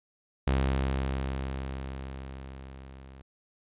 sawtooth tone with level ramp, 66.6 Hz, C2, 31 cents sharp, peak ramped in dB -19 to -43 dBFS, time 0.47-3.22 s, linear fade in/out 5 ms, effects resampled to 8000 Hz

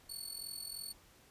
20% pulse tone with amplitude modulation, 4435 Hz, C#8, in tune, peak -33 dBFS, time 0.09-0.93 s, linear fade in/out 10 ms, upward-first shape sine, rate 43 Hz, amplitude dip 75%, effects pink hiss -63 dBFS RMS until 1.3 s + resampled to 32000 Hz

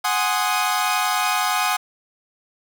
sawtooth chord, Ab dominant seventh, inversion third, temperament equal, 740 / 830.6 / 1046.5 / 1244.5 Hz, Gb5 / Ab5 / C6 / Eb6, 0 / 0 / 0 / 0 cents, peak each -20 / -21 / -23 / -20 dBFS, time 0.04-1.77 s, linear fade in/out 10 ms, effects none

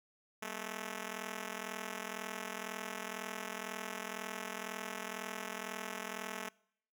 5% pulse ring-modulated tone, 217.5 Hz, A3, 20 cents flat, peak -26 dBFS, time 0.42-6.49 s, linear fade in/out 5 ms, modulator 21 Hz, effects noise-tail reverb RT60 0.7 s tail -25 dB re dry

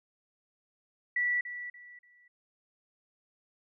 sine tone with echo, 1955 Hz, B6, 18 cents flat, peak -26 dBFS, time 1.16-1.41 s, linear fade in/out 5 ms, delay 290 ms, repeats 3, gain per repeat -11 dB, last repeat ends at 2.28 s, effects none

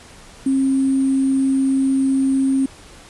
sine tone with sample-and-hold, 268.4 Hz, C4, 44 cents sharp, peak -14 dBFS, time 0.46-2.66 s, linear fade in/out 5 ms, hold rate 8820 Hz, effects pink hiss -43 dBFS RMS until 3.09 s + resampled to 24000 Hz

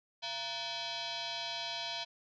sine tone with frequency modulation, 129.3 Hz, C3, 20 cents flat, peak -36 dBFS, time 0.22-2.05 s, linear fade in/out 20 ms, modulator 812 Hz, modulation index 5.6, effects none

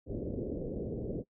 white low-pass noise, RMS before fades -37 dBFS, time 0.06-1.24 s, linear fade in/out 50 ms, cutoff 510 Hz, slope 48 dB/octave, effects noise-tail reverb RT60 0.1 s tail -21 dB re dry

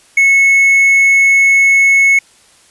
triangle tone, 2196 Hz, C#7, 17 cents flat, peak -4 dBFS, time 0.17-2.19 s, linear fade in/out 5 ms, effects white hiss -47 dBFS RMS until 2.7 s + resampled to 24000 Hz

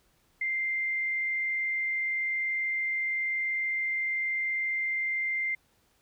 sine tone with frequency modulation, 2093 Hz, C7, in tune, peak -27 dBFS, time 0.41-5.55 s, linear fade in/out 5 ms, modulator 53.2 Hz, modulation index 0.27, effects pink hiss -68 dBFS RMS until 6.01 s

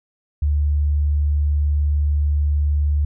sine tone, 73.42 Hz, D2, in tune, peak -15 dBFS, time 0.42-3.05 s, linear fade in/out 5 ms, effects none

